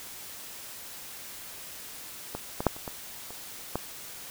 clicks, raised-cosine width 1 ms, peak -19 / -16 / -6 / -28 / -21 / -28 / -14 dBFS, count 7, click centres 2.35 / 2.605 / 2.667 / 2.765 / 2.878 / 3.306 / 3.756 s, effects white hiss -43 dBFS RMS until 4.3 s

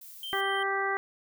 violet noise, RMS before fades -47 dBFS, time 0.01-0.41 s, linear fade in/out 5 ms
triangle tone, 3136 Hz, G7, in tune, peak -34 dBFS, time 0.23-0.63 s, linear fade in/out 2 ms
harmonic tone, 392 Hz, G4, in tune, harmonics 1 / 2 / 3 / 4 / 5, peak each -33 / -33 / -33 / -33 / -33 dBFS, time 0.33-0.97 s, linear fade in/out 0 ms
effects none

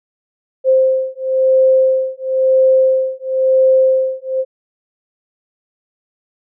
sine beating tone pair, 523.3 / 524.28 Hz, C5 / C5, 0 / +3 cents, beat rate 0.98 Hz, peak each -13 dBFS, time 0.64-4.45 s, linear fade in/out 50 ms, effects none

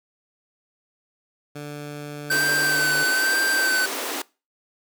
15% pulse tone, 146.83 Hz, D3, in tune, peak -26 dBFS, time 1.55-3.04 s, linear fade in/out 10 ms
square tone with vibrato, 1542 Hz, G6, 29 cents flat, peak -20 dBFS, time 2.3-3.86 s, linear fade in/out 5 ms, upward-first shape sine, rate 1.1 Hz, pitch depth 35 cents each way
pink high-pass noise, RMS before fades -29 dBFS, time 2.31-4.22 s, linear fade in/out 5 ms, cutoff 270 Hz, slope 48 dB/octave
effects noise-tail reverb RT60 0.3 s tail -23 dB re dry

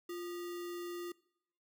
sine tone with sample-and-hold, 349.2 Hz, F4, in tune, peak -39 dBFS, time 0.09-1.12 s, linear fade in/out 5 ms, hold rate 1575 Hz, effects noise-tail reverb RT60 0.7 s tail -22 dB re dry

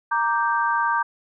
sine chord, G minor, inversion first, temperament equal, 932.3 / 1174.7 / 1568 Hz, Bb5 / D6 / G6, 0 / 0 / 0 cents, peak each -22 / -24 / -24 dBFS, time 0.11-1.03 s, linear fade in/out 10 ms, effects none

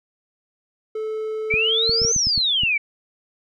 triangle tone with pitch glide, 435.6 to 456.5 Hz, A4 to A#4, -17 to -36 cents, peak -22 dBFS, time 0.95-2.12 s, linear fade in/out 5 ms, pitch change +81 cents, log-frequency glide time 1.49-1.96 s
sine exponential two-way sweep, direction up then down, 2236 to 6380 to 2236 Hz, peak -17 dBFS, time 1.5-2.78 s, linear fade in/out 10 ms, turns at 2.14 s
clicks, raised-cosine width 5 ms, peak -17 dBFS, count 8, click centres 1.54 / 1.895 / 2.018 / 2.049 / 2.163 / 2.27 / 2.378 / 2.635 s
effects none

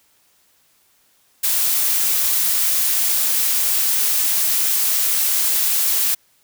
blue noise, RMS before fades -18 dBFS, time 1.43-6.15 s, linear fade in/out 10 ms, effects white hiss -59 dBFS RMS until 6.43 s

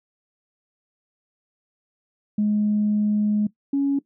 sine tone pair in turn, 209.7 / 278.7 Hz, G#3 / C#4, +17 / +9 cents, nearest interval perfect fourth, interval 492 cents, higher second, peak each -17 dBFS, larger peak neither, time 2.38-3.47 / 3.73-3.99 s, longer first, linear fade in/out 5 ms, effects noise-tail reverb RT60 0.1 s tail -18 dB re dry + tanh soft clip ceiling -13 dBFS

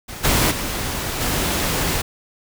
pink noise with level steps, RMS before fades -33 / -17 / -25 / -21 dBFS, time 0.08-2.02 s, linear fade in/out 10 ms, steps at 0.23 / 0.5 / 1.2 s, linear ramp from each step 20 ms, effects none

